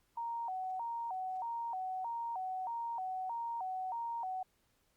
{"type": "tone with vibrato", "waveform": "sine", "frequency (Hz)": 835, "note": "G#5", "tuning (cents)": 9, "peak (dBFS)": -36, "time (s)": [0.17, 4.43], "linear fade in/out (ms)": 5, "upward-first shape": "square", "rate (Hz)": 1.6, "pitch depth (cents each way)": 190, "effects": ["pink hiss -75 dBFS RMS until 4.96 s", "Opus 48 kbps"]}